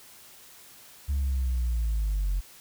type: linear sweep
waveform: sine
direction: down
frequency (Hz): 71.4 to 44.4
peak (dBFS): -22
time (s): 1.08-2.41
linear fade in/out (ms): 20
effects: tanh soft clip ceiling -22 dBFS + white hiss -51 dBFS RMS until 2.6 s